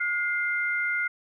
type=tone pair together; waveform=sine; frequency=1432.2 / 2093 Hz; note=F6 / C7; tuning=+43 / 0 cents; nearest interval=perfect fifth; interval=657 cents; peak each=-27 dBFS; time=0-1.08 s; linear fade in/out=10 ms; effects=none